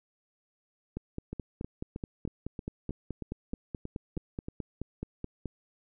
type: two click trains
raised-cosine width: 3 ms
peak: -24 / -22 dBFS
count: 11 / 22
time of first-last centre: 1.33-4.485 / 0.97-5.457 s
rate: 3.17 / 4.68 Hz
effects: none